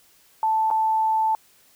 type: tone with dropouts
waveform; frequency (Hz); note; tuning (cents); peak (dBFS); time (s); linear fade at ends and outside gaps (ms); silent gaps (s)
sine; 880; A5; 0; -18; 0.43-1.35; 1; 0.703-0.711
effects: white hiss -57 dBFS RMS until 1.75 s